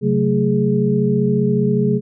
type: tone cluster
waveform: sine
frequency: 135.4 / 185.9 / 220.6 / 416.5 Hz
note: C#3 / F#3 / A3 / G#4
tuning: -40 / +8 / +5 / +5 cents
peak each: -19 dBFS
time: 0.01-2.01 s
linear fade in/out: 50 ms
effects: none